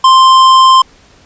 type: tone with hard clipping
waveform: triangle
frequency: 1046.5 Hz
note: C6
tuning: in tune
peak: -4 dBFS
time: 0.04-0.82 s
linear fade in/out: 5 ms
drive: 15 dB
effects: pink hiss -44 dBFS RMS until 1.25 s + resampled to 16000 Hz